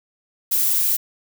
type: noise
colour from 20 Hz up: violet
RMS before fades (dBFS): -19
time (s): 0.51-0.97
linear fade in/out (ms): 10
effects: none